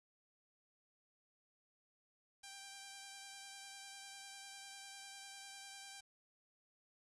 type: tone with vibrato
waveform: 5% pulse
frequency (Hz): 788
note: G5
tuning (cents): +9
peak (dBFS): -39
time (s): 2.43-6.01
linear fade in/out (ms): 10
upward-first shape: sine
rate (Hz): 10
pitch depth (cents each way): 17
effects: resampled to 22050 Hz + 11-bit